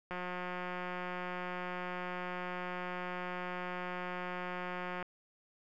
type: click train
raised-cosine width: 0.5 ms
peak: -25 dBFS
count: 886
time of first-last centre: 0.11-5.027 s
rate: 180 Hz
effects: none